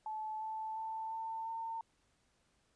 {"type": "tone with pitch steps", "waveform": "sine", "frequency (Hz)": [867, 876.6, 886.2, 896, 905.9], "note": ["A5", "A5", "A5", "A5", "A#5"], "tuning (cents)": [-26, -7, 12, 31, -50], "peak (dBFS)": -38, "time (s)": [0.06, 1.81], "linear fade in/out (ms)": 2, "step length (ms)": 350, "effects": ["pink hiss -75 dBFS RMS until 2.75 s", "resampled to 22050 Hz"]}